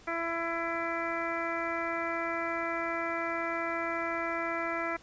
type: harmonic tone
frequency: 334.4 Hz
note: E4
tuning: 25 cents sharp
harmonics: 1 / 2 / 3 / 4 / 5 / 6 / 7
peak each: -38 / -36 / -40 / -36 / -41 / -38 / -41 dBFS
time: 0.07-4.97 s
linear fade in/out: 10 ms
effects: pink hiss -56 dBFS RMS until 5.02 s + resampled to 16000 Hz